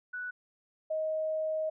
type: tone pair in turn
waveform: sine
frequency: 1480 / 628.2 Hz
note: F#6 / D#5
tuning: 0 / +16 cents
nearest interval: octave + minor third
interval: 1484 cents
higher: first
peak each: -35 / -29 dBFS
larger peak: second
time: 0.13-0.31 / 0.9-1.7 s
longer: second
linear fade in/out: 10 ms
effects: none